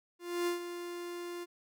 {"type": "tone with ADSR envelope", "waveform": "45% pulse", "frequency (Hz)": 349.2, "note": "F4", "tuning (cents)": 0, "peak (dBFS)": -29, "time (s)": [0.19, 1.46], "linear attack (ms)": 280, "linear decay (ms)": 120, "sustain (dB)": -10, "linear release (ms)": 32, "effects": []}